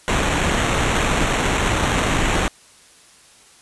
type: noise with sample-and-hold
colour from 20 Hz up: pink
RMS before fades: -19 dBFS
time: 0.08-2.48 s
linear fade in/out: 0 ms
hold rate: 4900 Hz
effects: white hiss -49 dBFS RMS until 3.61 s + resampled to 24000 Hz